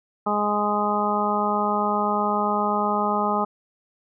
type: harmonic tone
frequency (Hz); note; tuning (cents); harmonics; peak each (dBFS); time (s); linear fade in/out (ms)
207.7; G#3; 0; 1 / 2 / 3 / 4 / 5 / 6; -27 / -29 / -29 / -25 / -28 / -26; 0.26-3.45; 10
effects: none